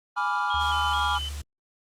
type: chord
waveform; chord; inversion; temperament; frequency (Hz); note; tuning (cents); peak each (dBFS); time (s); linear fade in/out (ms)
triangle; G# diminished seventh; none; equal; 830.6 / 987.8 / 1174.7 / 1396.9; G#5 / B5 / D6 / F6; 0 / 0 / 0 / 0; -27; 0.16-1.19; 20
type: tone with vibrato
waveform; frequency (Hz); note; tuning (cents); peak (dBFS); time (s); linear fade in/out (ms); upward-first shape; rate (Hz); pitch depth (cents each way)
sine; 3147; G7; +6; -31; 0.5-1.29; 5; square; 2.3; 63
type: tone with pitch glide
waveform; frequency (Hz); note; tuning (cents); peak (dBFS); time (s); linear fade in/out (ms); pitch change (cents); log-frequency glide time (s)
sine; 74.5 to 72.5; D2 to D2; +25 to -22; -32; 0.54-1.42; 5; -47; 0.76-1.01
type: noise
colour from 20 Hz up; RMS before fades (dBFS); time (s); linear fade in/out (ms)
white; -41; 0.6-1.42; 10
effects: low-pass 9000 Hz 12 dB/octave + Opus 32 kbps